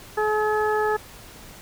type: harmonic tone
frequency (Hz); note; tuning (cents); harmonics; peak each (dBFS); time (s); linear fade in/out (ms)
426.6; G#4; +46; 1 / 2 / 3 / 4; -22 / -25 / -29 / -29; 0.17-0.97; 10
effects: pink hiss -44 dBFS RMS until 1.61 s